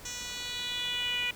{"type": "tone with band-pass filter sweep", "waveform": "10% pulse", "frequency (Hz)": 489.8, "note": "B4", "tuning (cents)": -14, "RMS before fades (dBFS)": -34, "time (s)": [0.05, 1.31], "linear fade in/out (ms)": 5, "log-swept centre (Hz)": [5600, 2600], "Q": 4.7, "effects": ["pink hiss -49 dBFS RMS until 1.35 s"]}